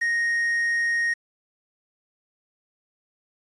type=tone with quantisation; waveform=triangle; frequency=1866 Hz; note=A#6; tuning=1 cent sharp; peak=-19 dBFS; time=0.01-1.14 s; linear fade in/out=10 ms; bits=8; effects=resampled to 22050 Hz